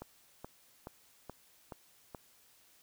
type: click train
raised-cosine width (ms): 1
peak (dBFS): -29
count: 6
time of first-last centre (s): 0.02-2.148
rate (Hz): 2.35
effects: white hiss -65 dBFS RMS until 2.82 s